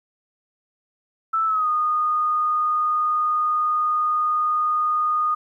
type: tone with pitch glide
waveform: sine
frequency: 1318.5 to 1230.2 Hz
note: E6 to D#6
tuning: 0 to -20 cents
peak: -18 dBFS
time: 1.33-5.35 s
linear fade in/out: 10 ms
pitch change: -120 cents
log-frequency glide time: 1.46-1.68 s
effects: 10-bit